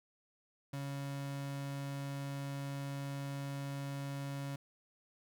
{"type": "tone", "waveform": "35% pulse", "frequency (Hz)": 139.5, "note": "C#3", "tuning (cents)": 11, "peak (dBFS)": -37, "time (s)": [0.73, 4.56], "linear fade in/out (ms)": 5, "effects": []}